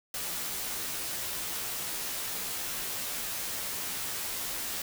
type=noise with comb filter; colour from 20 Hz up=white; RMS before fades=-35 dBFS; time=0.14-4.82 s; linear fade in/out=2 ms; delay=14 ms; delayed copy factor=-0.65; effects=none